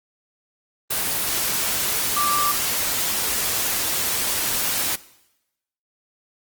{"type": "tone in noise", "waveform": "sine", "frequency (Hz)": 1174.7, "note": "D6", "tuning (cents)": 0, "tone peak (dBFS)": -20, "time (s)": [2.16, 2.52], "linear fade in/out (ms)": 10, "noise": "white", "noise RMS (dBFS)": -23, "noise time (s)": [0.9, 4.96], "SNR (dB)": 0, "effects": ["noise-tail reverb RT60 0.9 s tail -19 dB re dry", "Opus 24 kbps"]}